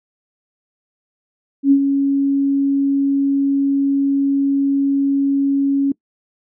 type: tone with ADSR envelope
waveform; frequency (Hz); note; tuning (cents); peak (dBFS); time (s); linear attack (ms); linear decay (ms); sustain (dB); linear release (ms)
sine; 277.2; C#4; 0; -6; 1.63-5.92; 82; 75; -7; 4
effects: noise-tail reverb RT60 0.1 s tail -23 dB re dry